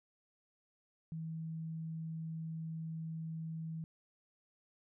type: tone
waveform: sine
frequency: 161.4 Hz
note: E3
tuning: 36 cents flat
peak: -39 dBFS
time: 1.12-3.84 s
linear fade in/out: 0 ms
effects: none